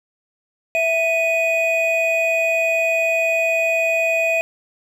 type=tone pair together; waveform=triangle; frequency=659.3 / 2489 Hz; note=E5 / D#7; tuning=0 / 0 cents; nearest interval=octave + major seventh; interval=2300 cents; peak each=-17 dBFS; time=0.75-4.41 s; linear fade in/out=0 ms; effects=none